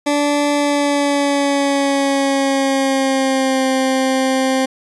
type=tone with pitch glide; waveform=20% pulse; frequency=290.3 to 263.1 Hz; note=D4 to C4; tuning=-20 to +10 cents; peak=-9 dBFS; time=0.06-4.66 s; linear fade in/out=10 ms; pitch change=-170 cents; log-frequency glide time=0.52-3.66 s; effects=resampled to 24000 Hz